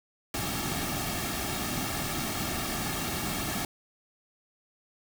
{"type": "noise with comb filter", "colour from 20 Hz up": "pink", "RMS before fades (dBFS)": -32, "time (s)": [0.34, 3.65], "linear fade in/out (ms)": 2, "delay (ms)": 2, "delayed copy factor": -0.65, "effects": []}